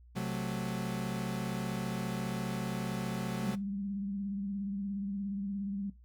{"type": "chord", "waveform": "40% pulse", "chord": "F# diminished", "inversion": "second", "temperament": "equal", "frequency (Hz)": [130.81, 185, 220], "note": ["C3", "F#3", "A3"], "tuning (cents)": [0, 0, 0], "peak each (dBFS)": [-38, -35, -38], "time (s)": [0.15, 3.56], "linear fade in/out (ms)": 20}
{"type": "tone with vibrato", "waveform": "sine", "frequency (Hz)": 198.5, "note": "G3", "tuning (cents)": 22, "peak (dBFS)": -34, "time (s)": [3.43, 5.9], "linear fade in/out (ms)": 5, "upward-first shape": "sine", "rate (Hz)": 17, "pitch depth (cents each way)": 52}
{"effects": ["noise-tail reverb RT60 0.2 s tail -18 dB re dry", "added 60 Hz sine -54 dBFS peak until 6.04 s"]}